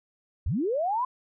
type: linear sweep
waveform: sine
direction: up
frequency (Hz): 51 to 1038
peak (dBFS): -24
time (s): 0.46-1.05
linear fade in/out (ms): 5
effects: none